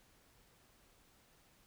silence, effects pink hiss -68 dBFS RMS until 1.66 s

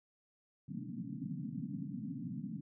white band-pass noise, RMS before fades -42 dBFS, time 0.68-2.61 s, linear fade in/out 10 ms, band 120 to 280 Hz, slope 96 dB/octave, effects none

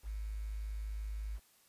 sine tone with quantisation, 52.7 Hz, G#1, 26 cents sharp, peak -37 dBFS, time 0.03-1.4 s, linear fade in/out 50 ms, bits 10, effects white hiss -67 dBFS RMS until 1.68 s + resampled to 32000 Hz

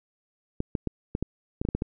clicks, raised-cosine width 3 ms, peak -14 dBFS, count 10, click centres 0.604 / 0.752 / 0.873 / 1.151 / 1.226 / 1.615 / 1.651 / 1.688 / 1.75 / 1.821 s, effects none

